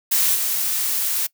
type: noise with level steps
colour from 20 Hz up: blue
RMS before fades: -18 / -22 dBFS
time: 0.11-1.27 s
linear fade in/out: 10 ms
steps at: 0.34 s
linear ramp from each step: 20 ms
effects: noise-tail reverb RT60 0.1 s tail -21 dB re dry